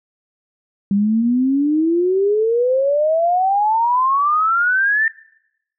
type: exponential sweep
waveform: sine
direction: up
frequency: 196 to 1812 Hz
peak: -13 dBFS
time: 0.91-5.08 s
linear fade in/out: 2 ms
effects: noise-tail reverb RT60 0.8 s tail -22 dB re dry